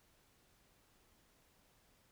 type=silence; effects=pink hiss -71 dBFS RMS until 2.11 s